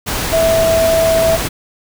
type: tone in noise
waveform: sine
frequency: 655 Hz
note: E5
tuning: 11 cents flat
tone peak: -10 dBFS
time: 0.32-1.37 s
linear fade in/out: 20 ms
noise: pink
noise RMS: -19 dBFS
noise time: 0.06-1.49 s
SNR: +6 dB
effects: none